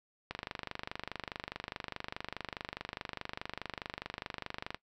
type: click train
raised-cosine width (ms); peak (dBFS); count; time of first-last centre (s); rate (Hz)
0.3; -21; 111; 0.31-4.745; 24.8
effects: noise-tail reverb RT60 0.1 s tail -18 dB re dry